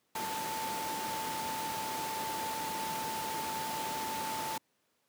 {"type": "tone in noise", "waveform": "sine", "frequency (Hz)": 884, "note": "A5", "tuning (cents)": 8, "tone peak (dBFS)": -36, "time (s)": [0.15, 4.58], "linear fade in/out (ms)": 5, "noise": "pink", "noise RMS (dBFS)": -38, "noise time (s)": [0.15, 4.58], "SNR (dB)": -1, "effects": ["pink hiss -75 dBFS RMS until 5.08 s", "high-pass 200 Hz 12 dB/octave"]}